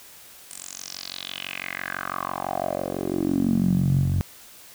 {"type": "tone with band-pass filter sweep", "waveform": "10% pulse", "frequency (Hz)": 46.02, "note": "F#1", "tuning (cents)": -9, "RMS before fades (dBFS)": -26, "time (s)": [0.51, 4.21], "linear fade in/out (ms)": 0, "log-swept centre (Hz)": [8900, 99], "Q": 4.6, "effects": ["white hiss -47 dBFS RMS until 4.74 s"]}